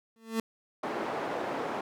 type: tone with exponential growth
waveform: 30% pulse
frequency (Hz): 224.8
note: A3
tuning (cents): +37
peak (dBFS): -22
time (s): 0.16-0.4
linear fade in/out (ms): 2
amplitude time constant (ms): 51
type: band-pass noise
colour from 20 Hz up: white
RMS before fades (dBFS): -34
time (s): 0.83-1.81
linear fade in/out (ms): 5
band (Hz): 270 to 820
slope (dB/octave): 12
effects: none